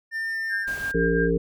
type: tone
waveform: triangle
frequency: 1801 Hz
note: A6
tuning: 40 cents sharp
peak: -24 dBFS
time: 0.11-0.67 s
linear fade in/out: 50 ms
type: tone with tremolo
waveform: sine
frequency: 1601 Hz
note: G6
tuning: 36 cents sharp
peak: -24 dBFS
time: 0.49-1.31 s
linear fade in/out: 50 ms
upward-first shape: sine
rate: 5.9 Hz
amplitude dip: 55%
type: noise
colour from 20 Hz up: pink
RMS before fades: -39 dBFS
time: 0.67-0.92 s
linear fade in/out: 10 ms
type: harmonic tone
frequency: 56.9 Hz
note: A#1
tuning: 41 cents flat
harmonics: 1 / 3 / 5 / 7 / 8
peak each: -28 / -25 / -28 / -27 / -23 dBFS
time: 0.94-1.38 s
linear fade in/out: 10 ms
effects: none